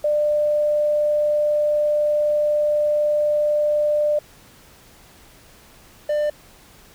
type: tone pair in turn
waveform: sine / triangle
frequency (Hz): 596 / 596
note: D5 / D5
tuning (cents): +25 / +25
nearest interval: unison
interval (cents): 0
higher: neither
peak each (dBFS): -16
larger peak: neither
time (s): 0.04-4.19 / 6.09-6.3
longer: first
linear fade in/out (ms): 5
effects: pink hiss -49 dBFS RMS until 6.94 s